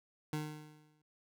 25% pulse tone with exponential decay, 152.2 Hz, D#3, 38 cents flat, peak -30 dBFS, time 0.33-1.02 s, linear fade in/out 2 ms, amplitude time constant 150 ms, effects none

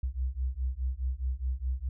sine beating tone pair, 61.8 / 66.6 Hz, B1 / C2, +2 / +31 cents, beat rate 4.8 Hz, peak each -32 / -32 dBFS, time 0.03-1.89 s, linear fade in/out 5 ms, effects none

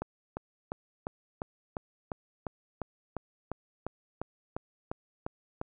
click train, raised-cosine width 1 ms, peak -20 dBFS, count 17, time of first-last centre 0.02-5.614 s, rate 2.86 Hz, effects none

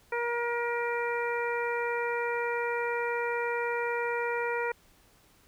harmonic tone, 474.5 Hz, A#4, 31 cents sharp, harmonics 1 / 2 / 3 / 4 / 5, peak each -31 / -34 / -36 / -37 / -38 dBFS, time 0.12-4.72 s, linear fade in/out 5 ms, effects pink hiss -62 dBFS RMS until 5.47 s

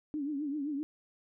sine tone with vibrato, 290.1 Hz, D4, 21 cents flat, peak -32 dBFS, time 0.14-0.83 s, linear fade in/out 0 ms, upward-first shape triangle, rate 7.7 Hz, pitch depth 130 cents each way, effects none

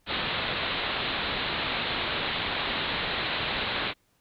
white low-pass noise, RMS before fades -30 dBFS, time 0.06-3.94 s, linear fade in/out 50 ms, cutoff 4100 Hz, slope 96 dB/octave, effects pink hiss -69 dBFS RMS until 4.2 s

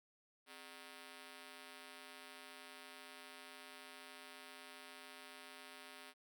5% pulse ring-modulated tone, 338 Hz, E4, 43 cents sharp, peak -39 dBFS, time 0.46-6.14 s, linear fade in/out 50 ms, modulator 76.3 Hz, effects none

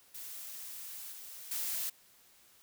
blue noise with level steps, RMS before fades -45 / -48 / -36 dBFS, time 0.14-1.9 s, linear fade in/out 10 ms, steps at 1.12 / 1.51 s, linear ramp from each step 5 ms, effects white hiss -63 dBFS RMS until 2.62 s

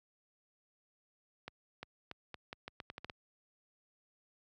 accelerating click train, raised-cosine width 0.3 ms, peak -27 dBFS, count 11, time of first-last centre 1.48-3.098 s, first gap 350 ms, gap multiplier 0.81, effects high-pass 60 Hz 12 dB/octave

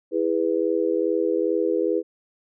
sine chord, E major, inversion none, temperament just, 329.6 / 412 / 494.4 Hz, E4 / G#4 / B4, 0 / -14 / +2 cents, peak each -24 dBFS, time 0.11-2.03 s, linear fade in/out 50 ms, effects none

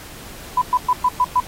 sine tone bursts, 997 Hz, B5, 16 cents sharp, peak -12 dBFS, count 6, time 0.57-1.402 s, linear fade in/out 5 ms, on 47 ms, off 110 ms, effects pink hiss -38 dBFS RMS until 1.47 s + AAC 48 kbps

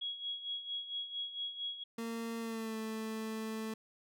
sine tone with tremolo, 3322 Hz, G#7, in tune, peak -35 dBFS, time 0.01-1.84 s, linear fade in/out 10 ms, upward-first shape sine, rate 4.4 Hz, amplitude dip 70%
30% pulse tone with pitch glide, 229.1 to 220.3 Hz, A#3 to A3, -30 to +2 cents, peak -35 dBFS, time 1.98-3.74 s, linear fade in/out 5 ms, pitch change -68 cents, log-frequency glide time 2.4-2.77 s
effects none

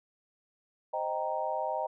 sine chord, C minor seventh, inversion none, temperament equal, 523.3 / 622.3 / 784 / 932.3 Hz, C5 / Eb5 / G5 / Bb5, 0 / 0 / 0 / 0 cents, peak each -38 / -34 / -35 / -35 dBFS, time 0.93-1.87 s, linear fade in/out 10 ms, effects none

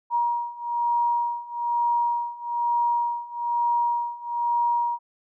sine beating tone pair, 949 / 950.1 Hz, A#5 / A#5, +31 / +33 cents, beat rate 1.1 Hz, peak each -26 / -24 dBFS, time 0.1-4.99 s, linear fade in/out 50 ms, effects none

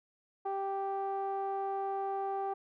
sawtooth tone with low-pass filter, 391.7 Hz, G4, 1 cent flat, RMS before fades -35 dBFS, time 0.45-2.54 s, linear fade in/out 10 ms, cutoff 900 Hz, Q 6, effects none

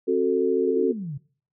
sine chord, F# diminished, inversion second, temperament just, 266.4 / 370 / 444 Hz, C4 / F#4 / A4, +31 / 0 / +16 cents, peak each -27 / -22 / -22 dBFS, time 0.07-0.93 s, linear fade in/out 20 ms
sine exponential sweep, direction down, 449.7 to 130.81 Hz, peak -29 dBFS, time 0.65-1.18 s, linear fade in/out 10 ms
effects noise-tail reverb RT60 0.5 s tail -24 dB re dry

